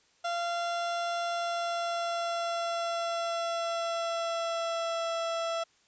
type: tone with pitch glide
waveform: 30% pulse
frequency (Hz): 688 to 665.7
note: F5 to E5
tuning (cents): -26 to +17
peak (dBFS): -27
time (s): 0.24-5.64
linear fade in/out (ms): 10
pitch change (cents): -57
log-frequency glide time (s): 1.24-5.13
effects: white hiss -66 dBFS RMS until 5.87 s + resampled to 16000 Hz